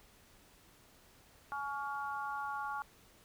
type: harmonic tone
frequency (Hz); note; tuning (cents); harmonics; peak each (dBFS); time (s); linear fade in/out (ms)
281.1; C#4; +24; 3 / 4 / 5; -40 / -41 / -42; 1.52-2.82; 0
effects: pink hiss -63 dBFS RMS until 3.24 s